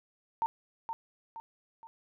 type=tone with echo; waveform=sine; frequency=910 Hz; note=A#5; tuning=42 cents flat; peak=-26 dBFS; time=0.42-0.46 s; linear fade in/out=0 ms; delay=470 ms; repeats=3; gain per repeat=-7 dB; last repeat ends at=1.87 s; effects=none